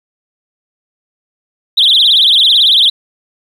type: tone with vibrato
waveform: sine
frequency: 3513 Hz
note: A7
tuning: 3 cents flat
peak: -4 dBFS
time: 1.77-2.9 s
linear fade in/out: 10 ms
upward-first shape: triangle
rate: 18 Hz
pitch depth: 250 cents each way
effects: tanh soft clip ceiling -1 dBFS + 7-bit